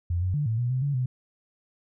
sine tone with pitch steps, 86.9 / 92.1 / 147.3 / 111.8 / 121.6 / 128.5 / 142.2 / 126.8 Hz, F2 / F#2 / D3 / A2 / B2 / C3 / C#3 / B2, -8 / -7 / +6 / +28 / -26 / -31 / +45 / +46 cents, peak -23 dBFS, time 0.1-1.06 s, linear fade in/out 5 ms, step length 120 ms, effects none

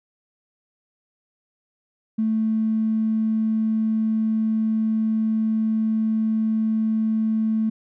triangle tone with tanh clipping, 220 Hz, A3, in tune, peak -18 dBFS, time 2.18-7.7 s, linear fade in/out 10 ms, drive 2 dB, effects none

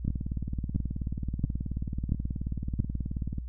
two click trains, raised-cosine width 5 ms, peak -14 / -20 dBFS, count 5 / 63, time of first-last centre 0.08-2.801 / 0.05-3.383 s, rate 1.47 / 18.6 Hz, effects noise-tail reverb RT60 0.1 s tail -23 dB re dry + added 60 Hz sine -35 dBFS peak until 3.48 s

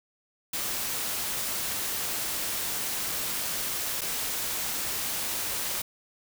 white noise with dropouts, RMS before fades -31 dBFS, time 0.53-5.82 s, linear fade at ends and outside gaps 5 ms, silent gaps 4.01-4.015 s, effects none

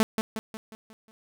sawtooth tone with echo, 220 Hz, A3, in tune, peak -14 dBFS, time 0-0.03 s, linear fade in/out 0 ms, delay 180 ms, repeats 6, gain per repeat -6 dB, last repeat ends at 1.11 s, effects none

